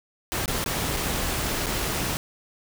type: noise with dropouts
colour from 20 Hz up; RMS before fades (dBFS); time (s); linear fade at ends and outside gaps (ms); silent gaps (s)
pink; -27; 0.32-2.17; 0; 0.458-0.479 / 0.641-0.661 / 0.966-0.97 / 1.661-1.667
effects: none